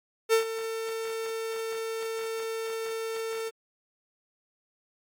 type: tone with ADSR envelope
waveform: 45% pulse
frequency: 450 Hz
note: A4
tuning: 39 cents sharp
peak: -18 dBFS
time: 0.29-3.51 s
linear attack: 40 ms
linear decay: 110 ms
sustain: -13 dB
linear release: 36 ms
effects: AAC 48 kbps

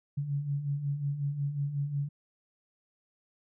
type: beating tone pair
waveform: sine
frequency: 138.3 / 143.8 Hz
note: C#3 / D3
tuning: -4 / -36 cents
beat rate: 5.5 Hz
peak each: -37 / -30 dBFS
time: 0.17-2.09 s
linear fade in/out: 10 ms
effects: none

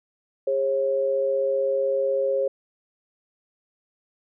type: tone pair together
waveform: sine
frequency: 405.7 / 541.5 Hz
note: G#4 / C#5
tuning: -41 / -41 cents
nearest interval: perfect fourth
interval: 500 cents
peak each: -27 / -21 dBFS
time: 0.47-2.48 s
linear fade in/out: 5 ms
effects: none

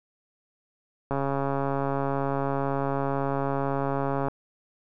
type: click train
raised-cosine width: 1 ms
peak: -14 dBFS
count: 439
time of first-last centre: 1.11-4.284 s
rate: 138 Hz
effects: none

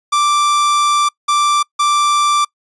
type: tone bursts at uneven times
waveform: 45% pulse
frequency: 1174.7 Hz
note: D6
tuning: in tune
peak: -11 dBFS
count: 3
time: 0.12-1.09 / 1.28-1.63 / 1.79-2.45 s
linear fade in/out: 10 ms
effects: noise-tail reverb RT60 0.1 s tail -25 dB re dry + resampled to 22050 Hz

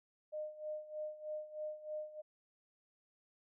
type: tone with tremolo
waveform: sine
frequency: 611 Hz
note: D#5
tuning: 32 cents flat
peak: -38 dBFS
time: 0.32-2.22 s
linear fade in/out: 20 ms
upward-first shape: sine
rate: 3.2 Hz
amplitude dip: 80%
effects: none

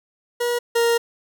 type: tone pair in turn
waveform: 40% pulse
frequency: 480.6 / 467.2 Hz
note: B4 / A#4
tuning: -47 / +4 cents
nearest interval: unison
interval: 49 cents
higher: first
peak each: -19 / -15 dBFS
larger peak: second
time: 0.4-0.59 / 0.75-0.98 s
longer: second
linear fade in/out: 10 ms
effects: none

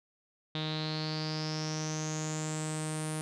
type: tone with low-pass filter sweep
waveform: sawtooth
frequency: 155.56 Hz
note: D#3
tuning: in tune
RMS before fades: -35 dBFS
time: 0.55-3.21 s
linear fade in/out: 0 ms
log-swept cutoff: 3700 to 9700 Hz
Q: 9.1
effects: none

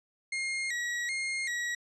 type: tone with vibrato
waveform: 40% pulse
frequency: 2022 Hz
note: B6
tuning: 40 cents sharp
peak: -30 dBFS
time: 0.32-1.75 s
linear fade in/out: 5 ms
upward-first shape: square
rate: 1.3 Hz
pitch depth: 93 cents each way
effects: resampled to 24000 Hz

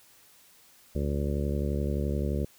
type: harmonic tone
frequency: 71.6 Hz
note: D2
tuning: 43 cents flat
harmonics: 1 / 2 / 3 / 4 / 5 / 6 / 7 / 8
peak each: -29 / -33 / -34 / -41 / -37 / -39 / -40 / -41 dBFS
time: 0.95-2.45 s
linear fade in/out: 5 ms
effects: white hiss -58 dBFS RMS until 2.58 s

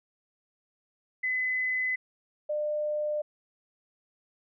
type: tone pair in turn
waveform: sine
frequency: 2019 / 600.3 Hz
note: B6 / D5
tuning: +38 / +38 cents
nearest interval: octave + major sixth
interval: 2100 cents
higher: first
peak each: -26 / -27 dBFS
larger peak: first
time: 1.23-1.96 / 2.49-3.22 s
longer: neither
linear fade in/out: 10 ms
effects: none

